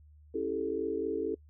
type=chord; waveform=sine; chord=A dominant seventh; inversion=first; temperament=just; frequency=275 / 330 / 396 / 440 Hz; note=C#4 / E4 / G4 / A4; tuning=-14 / +2 / +18 / 0 cents; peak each=-39 / -36 / -36 / -33 dBFS; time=0.34-1.35 s; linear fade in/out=10 ms; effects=noise-tail reverb RT60 0.1 s tail -24 dB re dry + added 75 Hz sine -54 dBFS peak until 1.49 s